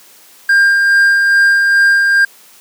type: tone with tremolo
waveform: triangle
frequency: 1600 Hz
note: G6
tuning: 35 cents sharp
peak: -4 dBFS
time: 0.49-2.25 s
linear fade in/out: 5 ms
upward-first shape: sine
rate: 2.4 Hz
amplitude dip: 30%
effects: white hiss -43 dBFS RMS until 2.6 s + high-pass 200 Hz 12 dB/octave